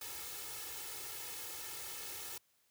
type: noise with comb filter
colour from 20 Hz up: white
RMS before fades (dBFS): -45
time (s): 0.01-2.38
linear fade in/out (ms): 5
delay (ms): 2.3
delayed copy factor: +1
effects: white hiss -74 dBFS RMS until 2.7 s + high-pass 60 Hz 12 dB/octave